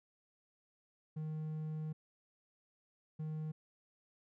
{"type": "tone bursts at uneven times", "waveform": "triangle", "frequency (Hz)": 155.56, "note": "D#3", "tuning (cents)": 0, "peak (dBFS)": -36, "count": 2, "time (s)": [[1.16, 1.93], [3.19, 3.52]], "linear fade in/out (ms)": 10, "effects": []}